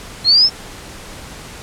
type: linear sweep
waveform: sine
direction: up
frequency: 4128 to 5410 Hz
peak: -7 dBFS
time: 0.24-0.5 s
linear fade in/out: 50 ms
effects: pink hiss -34 dBFS RMS until 1.62 s + low-pass 10000 Hz 12 dB/octave